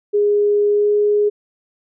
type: tone with pitch glide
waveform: sine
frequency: 412.5 to 415.4 Hz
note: G#4 to G#4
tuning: -12 to 0 cents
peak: -12 dBFS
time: 0.13-1.3 s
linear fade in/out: 20 ms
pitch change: +12 cents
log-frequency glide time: 0.7-0.91 s
effects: none